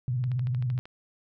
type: tone with vibrato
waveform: sine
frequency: 124.7 Hz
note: B2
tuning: 17 cents sharp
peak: -25 dBFS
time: 0.08-0.79 s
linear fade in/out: 0 ms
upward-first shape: square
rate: 18 Hz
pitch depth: 85 cents each way
type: click train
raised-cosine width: 0.3 ms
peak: -30 dBFS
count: 9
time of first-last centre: 0.24-0.855 s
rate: 13 Hz
effects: none